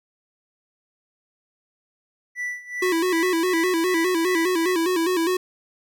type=tone with tremolo; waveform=triangle; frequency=1969 Hz; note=B6; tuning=6 cents flat; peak=-23 dBFS; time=2.35-4.75 s; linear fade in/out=50 ms; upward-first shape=sine; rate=2.6 Hz; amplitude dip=85%
type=tone with vibrato; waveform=square; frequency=347.9 Hz; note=F4; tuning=7 cents flat; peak=-20 dBFS; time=2.82-5.37 s; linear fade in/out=5 ms; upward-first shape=square; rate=4.9 Hz; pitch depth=94 cents each way
effects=none